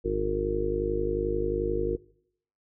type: harmonic tone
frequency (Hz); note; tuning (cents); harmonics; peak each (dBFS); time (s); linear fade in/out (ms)
51.3; G#1; -21; 1 / 2 / 3 / 5 / 6 / 7 / 8 / 9; -32 / -41 / -39 / -40 / -38 / -29 / -40 / -29; 0.04-1.97; 20
effects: noise-tail reverb RT60 0.7 s tail -22 dB re dry